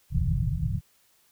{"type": "low-pass noise", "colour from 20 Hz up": "white", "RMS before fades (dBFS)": -26, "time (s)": [0.1, 0.81], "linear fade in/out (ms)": 50, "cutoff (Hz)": 170, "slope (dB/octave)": 96, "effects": ["white hiss -64 dBFS RMS until 1.31 s"]}